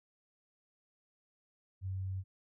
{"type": "tone", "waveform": "sine", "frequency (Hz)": 94.8, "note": "F#2", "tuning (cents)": 43, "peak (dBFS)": -35, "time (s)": [1.81, 2.24], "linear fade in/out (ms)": 50, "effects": []}